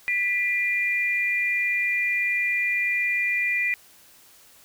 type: tone pair together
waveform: sine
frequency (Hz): 1975.5 / 2397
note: B6 / D7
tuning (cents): 0 / +35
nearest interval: minor third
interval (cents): 335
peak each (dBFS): -24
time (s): 0.08-3.74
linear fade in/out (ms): 0
effects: white hiss -53 dBFS RMS until 4.64 s